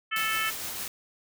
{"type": "harmonic tone", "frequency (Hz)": 438.2, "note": "A4", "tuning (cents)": -7, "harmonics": [3, 4, 5, 6, 7], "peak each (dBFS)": [-31, -32, -33, -34, -34], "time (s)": [0.11, 0.51], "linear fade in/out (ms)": 20}
{"type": "noise with tremolo", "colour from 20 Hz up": "white", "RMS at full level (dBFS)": -34, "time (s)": [0.16, 0.88], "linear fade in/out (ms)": 2, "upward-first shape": "triangle", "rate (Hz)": 6.5, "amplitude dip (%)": 30}
{"effects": []}